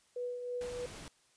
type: tone with tremolo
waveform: sine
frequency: 491.1 Hz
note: B4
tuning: 10 cents flat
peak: -34 dBFS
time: 0.16-0.86 s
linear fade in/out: 5 ms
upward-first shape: triangle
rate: 3.1 Hz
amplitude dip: 50%
type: noise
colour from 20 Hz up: pink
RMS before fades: -48 dBFS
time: 0.61-1.08 s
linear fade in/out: 0 ms
effects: white hiss -69 dBFS RMS until 1.36 s + resampled to 22050 Hz